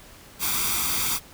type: noise with comb filter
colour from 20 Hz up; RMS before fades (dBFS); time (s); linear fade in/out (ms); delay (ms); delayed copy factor
white; -25; 0.39-1.2; 50; 0.85; +0.7
effects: pink hiss -48 dBFS RMS until 1.33 s